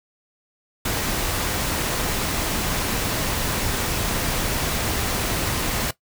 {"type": "noise", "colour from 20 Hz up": "pink", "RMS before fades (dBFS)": -24, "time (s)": [0.85, 5.91], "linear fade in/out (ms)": 5, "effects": ["noise-tail reverb RT60 0.1 s tail -17 dB re dry"]}